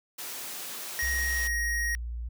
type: high-pass noise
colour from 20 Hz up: white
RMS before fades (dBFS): -38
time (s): 0.18-1.48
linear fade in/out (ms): 10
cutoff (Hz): 200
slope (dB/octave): 12
type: tone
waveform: square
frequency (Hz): 1881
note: A#6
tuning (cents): +15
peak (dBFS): -28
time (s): 0.99-1.95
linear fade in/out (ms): 0
type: tone with pitch glide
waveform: sine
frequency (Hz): 65.41 to 58.61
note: C2 to A#1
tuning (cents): 0 to +10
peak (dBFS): -32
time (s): 1.02-2.29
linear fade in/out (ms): 10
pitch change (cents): -190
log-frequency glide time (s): 1.25-1.57
effects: none